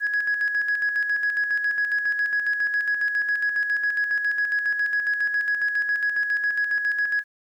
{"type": "tone with tremolo", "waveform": "sine", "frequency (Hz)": 1670, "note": "G#6", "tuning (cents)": 9, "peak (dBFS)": -18, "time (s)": [0, 7.24], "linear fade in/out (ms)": 50, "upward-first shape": "square", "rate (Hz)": 7.3, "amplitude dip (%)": 50, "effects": ["tanh soft clip ceiling -16 dBFS", "10-bit"]}